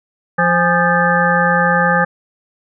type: harmonic tone with a mistuned harmonic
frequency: 174.61 Hz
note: F3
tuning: in tune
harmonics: 1 / 3 / 5 / 7 / 9 / 10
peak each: -18 / -18 / -18 / -18 / -18 / -18 dBFS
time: 0.38-2.05 s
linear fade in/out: 10 ms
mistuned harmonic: 5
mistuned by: -88 cents
effects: none